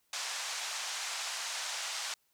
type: band-pass noise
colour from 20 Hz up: white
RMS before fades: -38 dBFS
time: 0.13-2.14 s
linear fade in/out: 2 ms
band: 690 to 7300 Hz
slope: 24 dB/octave
effects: white hiss -74 dBFS RMS until 2.33 s